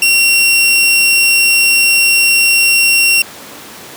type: tone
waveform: sawtooth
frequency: 2740 Hz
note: F7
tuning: 34 cents flat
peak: -4 dBFS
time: 0.02-3.22 s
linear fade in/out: 2 ms
effects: pink hiss -31 dBFS RMS until 3.96 s + high-pass 200 Hz 12 dB/octave